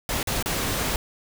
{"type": "noise with dropouts", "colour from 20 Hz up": "pink", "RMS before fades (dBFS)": -26, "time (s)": [0.09, 0.96], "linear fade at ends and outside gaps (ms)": 1, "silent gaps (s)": [[0.229, 0.272], [0.426, 0.459]], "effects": []}